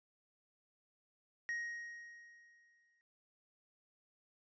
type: tone with exponential decay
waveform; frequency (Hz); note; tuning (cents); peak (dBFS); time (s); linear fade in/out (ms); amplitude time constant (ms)
triangle; 1879; A#6; +13; -34; 1.49-3.01; 0; 330
effects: resampled to 16000 Hz